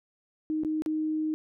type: tone with dropouts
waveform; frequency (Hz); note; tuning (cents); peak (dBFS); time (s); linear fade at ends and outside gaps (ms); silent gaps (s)
sine; 311.1; D#4; 0; -26; 0.5-1.34; 0; 0.635-0.648 / 0.821-0.861
effects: none